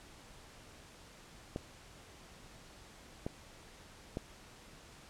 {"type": "clicks", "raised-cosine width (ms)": 2, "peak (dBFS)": -23, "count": 3, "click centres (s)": [1.561, 3.265, 4.171], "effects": ["pink hiss -56 dBFS RMS until 5.09 s", "low-pass 9000 Hz 12 dB/octave"]}